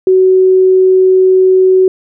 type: tone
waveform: sine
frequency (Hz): 374.4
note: F#4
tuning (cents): +20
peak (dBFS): -4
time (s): 0.07-1.88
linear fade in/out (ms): 2
effects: none